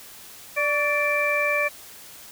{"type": "harmonic tone with a mistuned harmonic", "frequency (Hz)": 587.3, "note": "D5", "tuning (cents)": 0, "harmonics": [1, 2, 3, 4], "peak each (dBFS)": [-25, -29, -28, -23], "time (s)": [0.56, 1.69], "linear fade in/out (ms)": 20, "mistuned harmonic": 2, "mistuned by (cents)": -52, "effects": ["white hiss -44 dBFS RMS until 2.31 s"]}